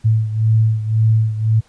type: beating tone pair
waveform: sine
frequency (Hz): 110 / 111.9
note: A2 / A2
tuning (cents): 0 / +30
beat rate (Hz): 1.9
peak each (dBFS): -13 / -18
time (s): 0.04-1.61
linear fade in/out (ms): 20
effects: pink hiss -54 dBFS RMS until 1.68 s + resampled to 22050 Hz